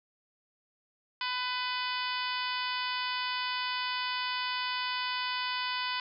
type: harmonic tone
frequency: 500 Hz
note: B4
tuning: 21 cents sharp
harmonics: 2 / 3 / 4 / 5 / 6 / 7 / 8 / 9 / 10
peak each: -35 / -39 / -40 / -40 / -39 / -41 / -46 / -41 / -44 dBFS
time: 1.21-6 s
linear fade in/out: 2 ms
effects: none